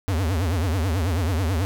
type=tone with vibrato; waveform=square; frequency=87.31 Hz; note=F2; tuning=in tune; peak=-21 dBFS; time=0.08-1.65 s; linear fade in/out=0 ms; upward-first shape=triangle; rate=9.2 Hz; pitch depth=280 cents each way; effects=none